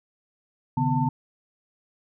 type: tone cluster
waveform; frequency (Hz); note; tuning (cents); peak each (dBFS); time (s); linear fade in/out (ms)
sine; 131.8 / 151.4 / 248.5 / 894; C3 / D#3 / B3 / A5; +13 / -47 / +11 / +27; -26; 0.77-1.09; 5
effects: none